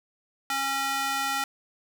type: tone with high-pass filter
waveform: square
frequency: 273.1 Hz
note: C#4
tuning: 26 cents flat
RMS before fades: -28 dBFS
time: 0.5-1.44 s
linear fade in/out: 2 ms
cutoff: 1100 Hz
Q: 1.2
effects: none